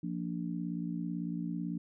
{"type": "harmonic tone", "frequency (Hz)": 58, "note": "A#1", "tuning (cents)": -8, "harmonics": [3, 4, 5], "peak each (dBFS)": [-36, -40, -39], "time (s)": [0.03, 1.78], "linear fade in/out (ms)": 5, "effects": []}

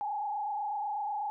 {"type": "tone with frequency modulation", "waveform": "sine", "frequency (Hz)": 830.6, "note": "G#5", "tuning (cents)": 0, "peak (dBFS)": -31, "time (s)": [0.01, 1.3], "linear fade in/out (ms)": 0, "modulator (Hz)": 28.1, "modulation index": 1.2, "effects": []}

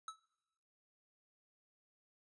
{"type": "tone with exponential decay", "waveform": "square", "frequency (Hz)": 1300, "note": "E6", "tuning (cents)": -24, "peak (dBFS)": -40, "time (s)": [0.08, 0.19], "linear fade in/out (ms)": 2, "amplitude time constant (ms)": 22, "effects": ["noise-tail reverb RT60 1.0 s tail -22 dB re dry", "resampled to 22050 Hz"]}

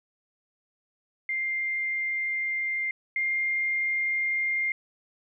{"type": "tone pair in turn", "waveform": "sine", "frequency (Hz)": [2102, 2112], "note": ["C7", "C7"], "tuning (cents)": [7, 16], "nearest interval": "unison", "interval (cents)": 9, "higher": "second", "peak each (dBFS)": [-26, -24], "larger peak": "second", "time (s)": [[1.29, 2.91], [3.16, 4.72]], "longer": "first", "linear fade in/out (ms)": 2, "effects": []}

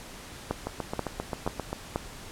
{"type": "two click trains", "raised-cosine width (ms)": 1, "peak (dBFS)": [-13, -16], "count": [4, 9], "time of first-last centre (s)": [[0.51, 1.959], [0.67, 1.73]], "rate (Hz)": [2.07, 7.55], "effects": ["pink hiss -44 dBFS RMS until 2.31 s", "low-pass 11000 Hz 12 dB/octave"]}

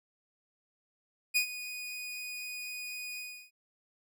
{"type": "tone with ADSR envelope", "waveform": "sawtooth", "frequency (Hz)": 2476, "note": "D#7", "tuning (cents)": -9, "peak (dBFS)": -20, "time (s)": [1.34, 3.51], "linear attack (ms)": 25, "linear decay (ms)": 93, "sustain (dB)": -15, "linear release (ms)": 330, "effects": []}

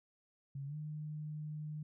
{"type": "tone with pitch glide", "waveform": "sine", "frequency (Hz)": [138.59, 152.01], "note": ["C#3", "D#3"], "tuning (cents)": [0, -40], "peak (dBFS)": -40, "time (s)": [0.55, 1.83], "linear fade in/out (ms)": 5, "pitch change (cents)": 160, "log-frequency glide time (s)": [0.66, 0.75], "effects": []}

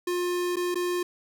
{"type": "tone with dropouts", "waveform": "square", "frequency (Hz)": 355, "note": "F4", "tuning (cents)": 28, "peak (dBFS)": -26, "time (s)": [0.07, 1.03], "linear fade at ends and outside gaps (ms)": 5, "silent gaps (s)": [[0.559, 0.567], [0.745, 0.755]], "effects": []}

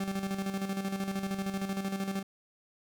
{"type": "tone with tremolo", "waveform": "40% pulse", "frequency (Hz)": 194.6, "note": "G3", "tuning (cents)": -12, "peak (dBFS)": -29, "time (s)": [0, 2.23], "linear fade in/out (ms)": 5, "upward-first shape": "square", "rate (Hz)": 13, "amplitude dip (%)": 55, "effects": []}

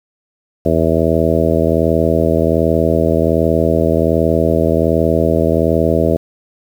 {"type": "harmonic tone", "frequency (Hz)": 81.3, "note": "E2", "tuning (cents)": -23, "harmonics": [1, 2, 3, 4, 5, 6, 7, 8], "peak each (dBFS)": [-19, -19, -19, -19, -19, -19, -19, -19], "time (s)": [0.65, 6.17], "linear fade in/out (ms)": 10, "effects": ["7-bit"]}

